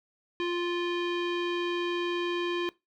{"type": "tone with low-pass filter", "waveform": "square", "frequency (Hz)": 349.2, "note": "F4", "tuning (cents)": 0, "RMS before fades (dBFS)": -30, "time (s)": [0.4, 2.69], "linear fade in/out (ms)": 0, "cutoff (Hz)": 3000, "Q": 2.8, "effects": ["noise-tail reverb RT60 0.2 s tail -20 dB re dry"]}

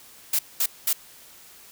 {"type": "noise bursts", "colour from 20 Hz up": "blue", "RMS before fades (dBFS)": -22, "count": 3, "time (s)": [0.33, 0.93], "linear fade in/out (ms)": 5, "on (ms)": 60, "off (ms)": 210, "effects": ["white hiss -49 dBFS RMS until 1.71 s"]}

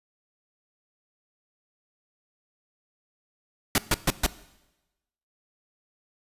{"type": "noise bursts", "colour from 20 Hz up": "pink", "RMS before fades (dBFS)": -21, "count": 4, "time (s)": [3.75, 4.264], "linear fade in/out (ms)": 2, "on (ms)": 31, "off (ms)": 130, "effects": ["noise-tail reverb RT60 1.0 s tail -18 dB re dry", "resampled to 32000 Hz"]}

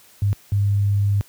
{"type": "tone bursts at uneven times", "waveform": "sine", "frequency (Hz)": 100.9, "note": "G#2", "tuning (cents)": -49, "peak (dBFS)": -15, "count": 2, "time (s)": [[0.22, 0.33], [0.52, 1.21]], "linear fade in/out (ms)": 0, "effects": ["white hiss -51 dBFS RMS until 1.28 s", "high-pass 60 Hz 12 dB/octave"]}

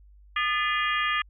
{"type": "harmonic tone with a mistuned harmonic", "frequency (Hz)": 406.3, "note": "G#4", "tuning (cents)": -38, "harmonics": [3, 4, 5, 6, 7, 8], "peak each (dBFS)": [-27, -29, -31, -33, -34, -35], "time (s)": [0.36, 1.22], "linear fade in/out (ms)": 5, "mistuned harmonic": 4, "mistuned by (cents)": 120, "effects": ["added 50 Hz sine -50 dBFS peak until 1.29 s"]}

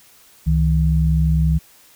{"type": "tone pair together", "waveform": "sine", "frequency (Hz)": [67.61, 159], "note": ["C#2", "D#3"], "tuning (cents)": [-43, 38], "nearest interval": "octave + minor third", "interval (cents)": 1481, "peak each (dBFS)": -16, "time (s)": [0.46, 1.59], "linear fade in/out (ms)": 20, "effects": ["white hiss -50 dBFS RMS until 1.95 s"]}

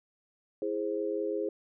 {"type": "chord", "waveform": "sine", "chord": "E augmented", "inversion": "none", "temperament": "equal with one note detuned", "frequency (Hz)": [329.6, 415.3, 525.4], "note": ["E4", "G#4", "B#4"], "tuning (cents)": [0, 0, 7], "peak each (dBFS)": [-35, -32, -35], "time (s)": [0.62, 1.49], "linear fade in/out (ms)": 2, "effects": []}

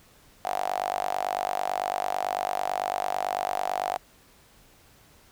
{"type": "tone with high-pass filter", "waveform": "sawtooth", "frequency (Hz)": 49, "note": "G1", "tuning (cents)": 0, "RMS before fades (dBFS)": -29, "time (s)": [0.44, 3.98], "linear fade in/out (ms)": 20, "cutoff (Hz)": 730, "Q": 9.2, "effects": ["pink hiss -57 dBFS RMS until 5.31 s"]}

